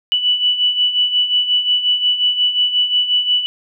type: beating tone pair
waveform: sine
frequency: 2960 / 2965.6 Hz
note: F#7 / F#7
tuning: 0 / +3 cents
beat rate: 5.6 Hz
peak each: -20 / -14 dBFS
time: 0.12-3.46 s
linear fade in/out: 0 ms
effects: none